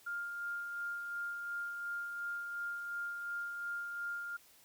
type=tone with tremolo; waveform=sine; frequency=1404 Hz; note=F6; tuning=9 cents sharp; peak=-36 dBFS; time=0.06-4.37 s; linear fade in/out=10 ms; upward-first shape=sine; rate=2.8 Hz; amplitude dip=35%; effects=white hiss -63 dBFS RMS until 4.64 s